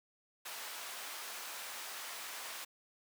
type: high-pass noise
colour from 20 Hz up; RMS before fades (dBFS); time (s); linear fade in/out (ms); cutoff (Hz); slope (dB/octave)
pink; -45; 0.45-2.65; 10; 900; 12
effects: none